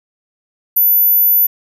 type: tone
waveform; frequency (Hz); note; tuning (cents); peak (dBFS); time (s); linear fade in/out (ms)
sine; 14000; A9; -10; -8; 0.76-1.47; 10
effects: none